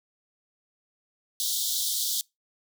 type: high-pass noise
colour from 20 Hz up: pink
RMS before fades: -28 dBFS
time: 1.4-2.21 s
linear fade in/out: 0 ms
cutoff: 3300 Hz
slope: 96 dB/octave
effects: noise-tail reverb RT60 0.2 s tail -25 dB re dry